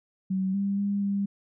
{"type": "tone with pitch steps", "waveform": "sine", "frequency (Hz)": [189.5, 198.6, 201.2, 199.5], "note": ["F#3", "G3", "G3", "G3"], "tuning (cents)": [42, 23, 45, 31], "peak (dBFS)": -24, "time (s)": [0.3, 1.26], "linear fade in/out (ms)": 10, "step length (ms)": 240, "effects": []}